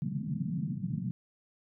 pink band-pass noise, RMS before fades -34 dBFS, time 0.02-1.11 s, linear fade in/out 0 ms, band 130 to 220 Hz, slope 48 dB/octave, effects none

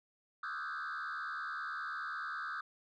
sine tone with frequency modulation, 1396.9 Hz, F6, in tune, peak -35 dBFS, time 0.43-2.61 s, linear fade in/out 5 ms, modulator 74.7 Hz, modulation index 2.9, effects tanh soft clip ceiling -37 dBFS

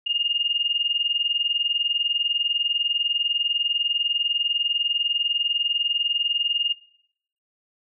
sine tone pair together, 2824 / 2844 Hz, F7 / F7, +19 / +31 cents, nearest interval unison, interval 12 cents, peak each -24 dBFS, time 0.06-6.73 s, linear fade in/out 10 ms, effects noise-tail reverb RT60 0.7 s tail -20 dB re dry

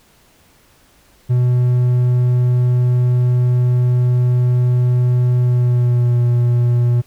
triangle tone with pitch glide, 123.8 to 120.76 Hz, B2 to B2, +5 to -38 cents, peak -9 dBFS, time 1.29-7.02 s, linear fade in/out 20 ms, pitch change -43 cents, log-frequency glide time 5.38-6.19 s, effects pink hiss -52 dBFS RMS until 7.06 s

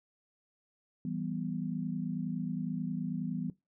sine chord, E minor, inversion none, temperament equal with one note detuned, 164.81 / 194.31 / 246.9 Hz, E3 / G3 / B3, 0 / -15 / 0 cents, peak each -37 / -38 / -37 dBFS, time 1.05-3.5 s, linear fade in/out 2 ms, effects noise-tail reverb RT60 0.2 s tail -18 dB re dry

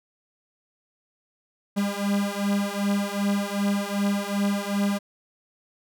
45% pulse beating tone pair, 200 / 202.6 Hz, G3 / G#3, +35 / -43 cents, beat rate 2.6 Hz, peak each -26 / -26 dBFS, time 1.76-4.99 s, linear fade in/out 20 ms, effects none

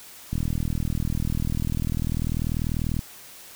click train, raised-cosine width 5 ms, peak -14 dBFS, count 108, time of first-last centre 0.33-2.992 s, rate 40.2 Hz, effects white hiss -45 dBFS RMS until 3.55 s

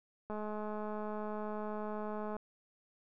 click train, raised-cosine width 1 ms, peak -28 dBFS, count 439, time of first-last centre 0.3-2.366 s, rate 212 Hz, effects none

